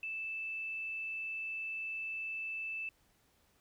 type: tone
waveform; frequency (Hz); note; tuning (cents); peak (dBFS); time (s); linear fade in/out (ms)
sine; 2637; E7; 0; -37; 0.03-2.89; 2
effects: pink hiss -71 dBFS RMS until 3.6 s